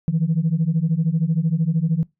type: beating tone pair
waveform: sine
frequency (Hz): 155.56 / 168.56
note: D#3 / E3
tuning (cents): 0 / +39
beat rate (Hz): 13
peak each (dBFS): -19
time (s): 0.08-2.03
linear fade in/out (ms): 0
effects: noise-tail reverb RT60 0.2 s tail -23 dB re dry + tanh soft clip ceiling -11 dBFS